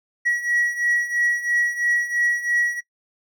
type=beating tone pair; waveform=triangle; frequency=1919 / 1922 Hz; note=A#6 / B6; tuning=+50 / -48 cents; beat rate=3 Hz; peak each=-23 / -19 dBFS; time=0.25-2.81 s; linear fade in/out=20 ms; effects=noise-tail reverb RT60 0.1 s tail -21 dB re dry